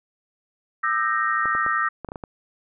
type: chord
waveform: sine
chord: E half-diminished seventh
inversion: third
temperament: equal with one note detuned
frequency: 1205.6 / 1318.5 / 1568 / 1864.7 Hz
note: D6 / E6 / G6 / Bb6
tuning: +45 / 0 / 0 / 0 cents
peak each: -25 / -24 / -29 / -25 dBFS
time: 0.83-1.89 s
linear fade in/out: 10 ms
type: clicks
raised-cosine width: 1 ms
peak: -19 dBFS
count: 8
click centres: 1.456 / 1.551 / 1.664 / 2.047 / 2.088 / 2.119 / 2.158 / 2.238 s
effects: none